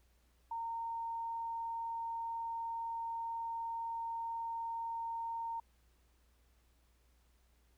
sine tone, 919 Hz, A#5, 25 cents flat, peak -37 dBFS, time 0.51-5.6 s, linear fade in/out 5 ms, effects added 60 Hz sine -68 dBFS peak until 7.77 s + pink hiss -75 dBFS RMS until 7.77 s

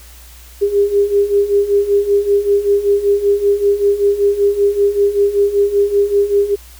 sine beating tone pair, 400.8 / 406 Hz, G4 / G#4, +38 / -39 cents, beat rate 5.2 Hz, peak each -16 / -12 dBFS, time 0.61-6.56 s, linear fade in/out 20 ms, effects added 60 Hz sine -38 dBFS peak until 6.79 s + white hiss -42 dBFS RMS until 6.79 s

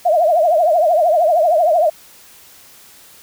sine tone with vibrato, 659 Hz, E5, 1 cent flat, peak -10 dBFS, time 0.05-1.9 s, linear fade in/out 10 ms, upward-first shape triangle, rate 13 Hz, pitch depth 190 cents each way, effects white hiss -44 dBFS RMS until 3.22 s

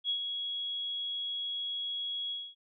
sine tone with ADSR envelope, 3329 Hz, G#7, 3 cents sharp, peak -27 dBFS, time 0.04-2.55 s, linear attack 53 ms, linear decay 89 ms, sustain -6 dB, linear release 240 ms, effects none

